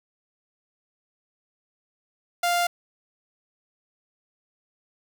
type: tone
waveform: sawtooth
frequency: 698.5 Hz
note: F5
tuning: in tune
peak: -17 dBFS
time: 2.43-2.67 s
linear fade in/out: 5 ms
effects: 8-bit

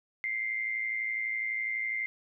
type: tone with amplitude modulation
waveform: sine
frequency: 2093 Hz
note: C7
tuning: in tune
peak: -27 dBFS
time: 0.24-2.06 s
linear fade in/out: 0 ms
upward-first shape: sine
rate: 112 Hz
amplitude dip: 60%
effects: none

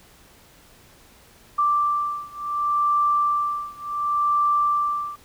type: beating tone pair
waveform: sine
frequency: 1174.7 / 1175.39 Hz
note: D6 / D6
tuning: 0 / +1 cents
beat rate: 0.69 Hz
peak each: -22 / -23 dBFS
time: 1.58-5.16 s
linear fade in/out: 10 ms
effects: pink hiss -52 dBFS RMS until 5.24 s

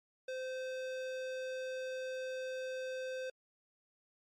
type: tone with hard clipping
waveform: sine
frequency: 517 Hz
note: C5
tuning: 21 cents flat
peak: -40 dBFS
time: 0.28-3.3 s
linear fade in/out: 5 ms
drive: 17 dB
effects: MP3 64 kbps

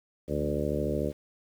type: harmonic tone with a mistuned harmonic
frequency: 73.42 Hz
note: D2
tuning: in tune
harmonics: 1 / 2 / 3 / 4 / 5 / 6 / 7 / 8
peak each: -35 / -35 / -35 / -35 / -35 / -35 / -35 / -35 dBFS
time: 0.27-1.13 s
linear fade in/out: 50 ms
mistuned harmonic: 2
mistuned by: +29 cents
effects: 9-bit

